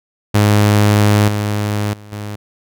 sawtooth tone with level steps, 104.1 Hz, G#2, 5 cents sharp, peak -5 / -12 / -31 / -20 dBFS, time 0.34-2.36 s, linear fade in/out 10 ms, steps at 1.28 / 1.93 / 2.12 s, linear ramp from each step 5 ms, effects none

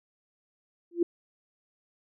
sine tone with exponential growth, 343.9 Hz, F4, 27 cents flat, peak -17 dBFS, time 0.91-1.03 s, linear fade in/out 5 ms, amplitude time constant 24 ms, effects none

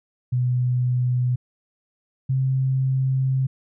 sine tone pair in turn, 124.7 / 132.12 Hz, B2 / C3, +17 / +17 cents, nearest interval minor second, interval 100 cents, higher second, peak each -18 dBFS, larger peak neither, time 0.32-1.36 / 2.29-3.47 s, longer second, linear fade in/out 10 ms, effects none

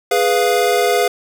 square chord, F diminished, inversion first, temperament equal, 415.3 / 493.9 / 698.5 Hz, Ab4 / Cb5 / F5, 0 / 0 / 0 cents, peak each -18 dBFS, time 0.11-1.08 s, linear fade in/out 5 ms, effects none

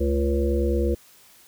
harmonic tone with a mistuned harmonic, 69.3 Hz, C#2, in tune, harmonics 1 / 3 / 5 / 7 / 8, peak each -22 / -29 / -26 / -27 / -33 dBFS, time 0-0.95 s, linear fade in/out 10 ms, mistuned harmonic 3, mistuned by +92 cents, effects white hiss -53 dBFS RMS until 1.47 s

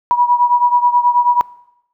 sine beating tone pair, 968 / 977.3 Hz, B5 / B5, -35 / -18 cents, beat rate 9.3 Hz, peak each -11 / -16 dBFS, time 0.11-1.41 s, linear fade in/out 0 ms, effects noise-tail reverb RT60 0.8 s tail -21 dB re dry

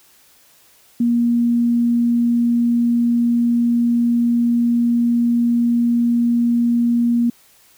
sine tone, 237 Hz, A#3, 29 cents sharp, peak -13 dBFS, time 1-7.3 s, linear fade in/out 5 ms, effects white hiss -52 dBFS RMS until 7.77 s

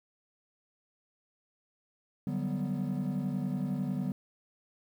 triangle chord, G major seventh, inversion second, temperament equal, 146.83 / 185 / 196 / 246.9 Hz, D3 / F#3 / G3 / B3, 0 / 0 / 0 / 0 cents, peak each -33 dBFS, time 2.27-4.12 s, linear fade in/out 2 ms, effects tanh soft clip ceiling -23 dBFS + 10-bit

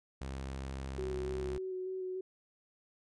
sawtooth tone, 66.9 Hz, C2, 39 cents sharp, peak -35 dBFS, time 0.21-1.58 s, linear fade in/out 5 ms
sine tone with vibrato, 372.9 Hz, F#4, 14 cents sharp, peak -36 dBFS, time 0.98-2.21 s, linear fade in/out 5 ms, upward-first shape square, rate 3.4 Hz, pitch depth 13 cents each way
effects resampled to 22050 Hz

